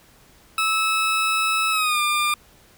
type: tone with pitch glide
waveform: 20% pulse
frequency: 1300 to 1199 Hz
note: E6 to D6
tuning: -24 to +36 cents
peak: -14 dBFS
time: 0.58-2.34 s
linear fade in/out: 2 ms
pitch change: -140 cents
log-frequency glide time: 1.71-2 s
effects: pink hiss -53 dBFS RMS until 2.77 s